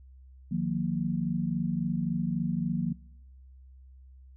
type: chord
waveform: sine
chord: Eb suspended second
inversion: none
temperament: equal with one note detuned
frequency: 155.56 / 179.21 / 233.1 Hz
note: Eb3 / F3 / Bb3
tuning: 0 / +45 / 0 cents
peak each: -32 / -29 / -32 dBFS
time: 0.51-2.93 s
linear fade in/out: 10 ms
effects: noise-tail reverb RT60 0.9 s tail -24 dB re dry + added 65 Hz sine -49 dBFS peak until 4.36 s